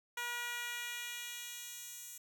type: tone with high-pass filter sweep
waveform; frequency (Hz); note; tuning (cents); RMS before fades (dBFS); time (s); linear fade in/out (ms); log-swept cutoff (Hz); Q
10% pulse; 480; B4; -49; -43; 0.17-2.18; 5; 1000 to 7300; 0.9
effects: none